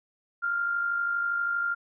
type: tone with amplitude modulation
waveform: sine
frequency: 1396.9 Hz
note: F6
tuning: in tune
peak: -23 dBFS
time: 0.42-1.75 s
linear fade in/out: 20 ms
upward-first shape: sine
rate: 52.5 Hz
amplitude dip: 45%
effects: none